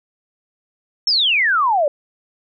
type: exponential sweep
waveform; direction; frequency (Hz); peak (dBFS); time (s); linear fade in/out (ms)
sine; down; 5510 to 554.4; -13; 1.07-1.88; 2
effects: none